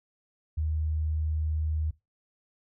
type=tone; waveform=sine; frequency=77.78 Hz; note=D#2; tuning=in tune; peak=-26 dBFS; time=0.57-1.91 s; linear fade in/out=10 ms; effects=noise-tail reverb RT60 0.2 s tail -18 dB re dry